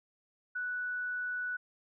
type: tone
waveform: sine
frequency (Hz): 1480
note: F#6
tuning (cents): 0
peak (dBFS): -33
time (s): 0.55-1.57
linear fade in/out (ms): 10
effects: none